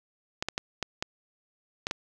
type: clicks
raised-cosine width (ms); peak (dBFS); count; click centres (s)
0.2; -12; 7; 0.425 / 0.486 / 0.579 / 0.827 / 1.025 / 1.869 / 1.911
effects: none